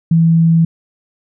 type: tone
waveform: sine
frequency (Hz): 164.81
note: E3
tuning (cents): 0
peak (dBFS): -7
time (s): 0.11-0.65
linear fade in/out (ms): 5
effects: none